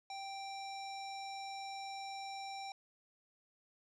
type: tone with low-pass filter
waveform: square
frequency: 784 Hz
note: G5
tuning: in tune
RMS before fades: -45 dBFS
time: 0.1-2.72 s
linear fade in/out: 2 ms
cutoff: 5600 Hz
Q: 2.4
effects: none